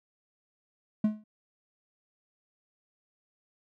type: tone with exponential decay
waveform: triangle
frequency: 213.7 Hz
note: G#3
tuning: 50 cents sharp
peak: -17 dBFS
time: 1.04-1.24 s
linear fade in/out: 5 ms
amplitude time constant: 43 ms
effects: none